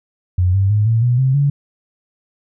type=tone with pitch steps; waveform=sine; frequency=90.5 / 97.56 / 105.17 / 113.37 / 122.21 / 131.74 / 142.01 Hz; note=F#2 / G2 / G#2 / A#2 / B2 / C3 / C#3; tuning=-38 / -8 / +22 / -48 / -18 / +12 / +42 cents; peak=-11 dBFS; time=0.38-1.5 s; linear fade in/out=5 ms; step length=160 ms; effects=none